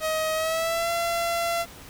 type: tone with pitch glide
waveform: sawtooth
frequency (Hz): 631 to 680.2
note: D#5 to F5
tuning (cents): +24 to -46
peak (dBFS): -20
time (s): 0-1.66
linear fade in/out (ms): 50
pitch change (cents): +130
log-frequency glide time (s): 0.34-0.9
effects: pink hiss -45 dBFS RMS until 1.89 s